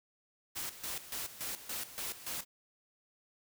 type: noise with tremolo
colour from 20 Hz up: white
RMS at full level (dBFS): -39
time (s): 0.55-2.45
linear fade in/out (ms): 20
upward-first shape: square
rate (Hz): 3.5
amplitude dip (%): 75
effects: none